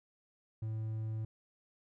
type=tone; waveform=triangle; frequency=110 Hz; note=A2; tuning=in tune; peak=-33 dBFS; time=0.62-1.25 s; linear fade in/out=5 ms; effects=none